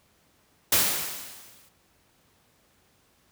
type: noise with exponential decay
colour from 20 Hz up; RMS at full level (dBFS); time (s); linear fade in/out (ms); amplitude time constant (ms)
white; -19; 0.72-1.69; 5; 210
effects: pink hiss -64 dBFS RMS until 3.31 s + high-pass 60 Hz 12 dB/octave